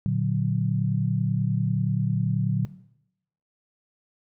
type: chord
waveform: sine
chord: Bb augmented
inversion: none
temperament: equal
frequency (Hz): 116.54 / 146.83 / 185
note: Bb2 / D3 / F#3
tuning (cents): 0 / 0 / 0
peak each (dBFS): -26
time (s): 0.06-2.65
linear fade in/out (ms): 0
effects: noise-tail reverb RT60 0.8 s tail -17 dB re dry